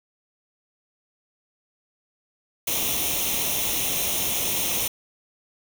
white noise with comb filter, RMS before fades -25 dBFS, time 2.67-4.88 s, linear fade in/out 5 ms, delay 0.32 ms, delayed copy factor +0.7, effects none

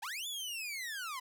sawtooth linear two-way sweep, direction up then down, 739 to 3520 to 973 Hz, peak -35 dBFS, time 0.02-1.2 s, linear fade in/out 10 ms, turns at 0.27 s, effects none

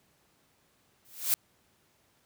blue noise with exponential growth, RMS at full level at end -23 dBFS, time 1.05-1.34 s, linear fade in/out 0 ms, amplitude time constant 63 ms, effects pink hiss -68 dBFS RMS until 2.25 s + high-pass 80 Hz 12 dB/octave

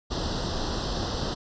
pink noise with comb filter, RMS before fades -29 dBFS, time 0.1-1.35 s, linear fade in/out 20 ms, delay 0.22 ms, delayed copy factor +0.95, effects resampled to 16000 Hz

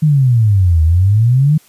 sine exponential two-way sweep, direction down then up, 158.9 to 77.78 to 158.9 Hz, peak -7 dBFS, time 0.02-1.58 s, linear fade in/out 10 ms, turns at 0.83 s, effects white hiss -48 dBFS RMS until 1.68 s + resampled to 32000 Hz

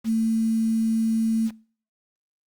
sine tone with quantisation, 223.9 Hz, A3, 30 cents sharp, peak -19 dBFS, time 0.04-1.51 s, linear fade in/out 50 ms, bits 7, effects noise-tail reverb RT60 0.5 s tail -24 dB re dry + Opus 48 kbps

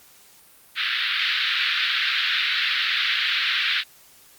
white band-pass noise, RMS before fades -23 dBFS, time 0.75-3.84 s, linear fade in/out 50 ms, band 1400 to 4000 Hz, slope 48 dB/octave, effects white hiss -52 dBFS RMS until 4.38 s + Opus 48 kbps

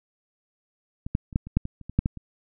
clicks, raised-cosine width 5 ms, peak -20 / -10 / -27 / -9 / -25 / -7 / -19 / -30 / -23 / -7 / -11 / -25 dBFS, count 12, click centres 1.065 / 1.151 / 1.328 / 1.359 / 1.47 / 1.57 / 1.654 / 1.813 / 1.896 / 1.99 / 2.059 / 2.173 s, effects none

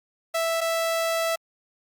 sawtooth tone pair in turn, 659.3 / 659.3 Hz, E5 / E5, 0 / 0 cents, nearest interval unison, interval 0 cents, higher neither, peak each -19 dBFS, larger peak neither, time 0.34-0.61 / 0.61-1.36 s, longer second, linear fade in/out 10 ms, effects Opus 48 kbps

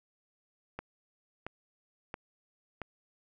click train, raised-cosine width 0.5 ms, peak -23 dBFS, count 4, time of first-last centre 0.79-2.817 s, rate 1.48 Hz, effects none

